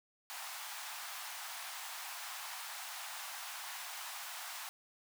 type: high-pass noise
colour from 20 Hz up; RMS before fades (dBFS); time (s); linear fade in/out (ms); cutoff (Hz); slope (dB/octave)
pink; -45; 0.3-4.69; 0; 730; 48
effects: none